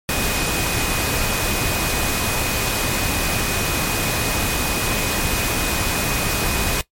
sine tone in noise, 2494 Hz, D#7, 3 cents sharp, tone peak -29 dBFS, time 0.09-6.81 s, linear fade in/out 0 ms, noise pink, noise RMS -21 dBFS, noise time 0.09-6.81 s, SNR -11 dB, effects noise-tail reverb RT60 0.1 s tail -18 dB re dry + MP3 64 kbps

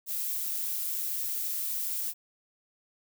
violet noise with amplitude modulation, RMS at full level -31 dBFS, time 0.06-2.14 s, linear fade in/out 50 ms, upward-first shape sine, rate 161 Hz, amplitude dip 30%, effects none

